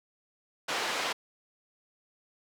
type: band-pass noise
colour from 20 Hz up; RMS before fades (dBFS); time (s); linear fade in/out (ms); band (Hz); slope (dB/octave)
pink; -32; 0.68-1.13; 10; 560 to 5100; 12
effects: none